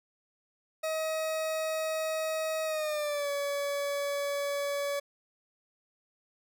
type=tone with pitch glide; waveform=40% pulse; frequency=634 to 568.1 Hz; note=D#5 to C#5; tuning=+32 to +42 cents; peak=-29 dBFS; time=0.83-5 s; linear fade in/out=10 ms; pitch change=-190 cents; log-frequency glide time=2.65-3.3 s; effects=none